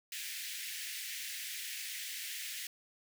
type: high-pass noise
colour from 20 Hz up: pink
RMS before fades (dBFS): -42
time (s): 0.12-2.67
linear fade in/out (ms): 2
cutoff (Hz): 1800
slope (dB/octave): 48
effects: none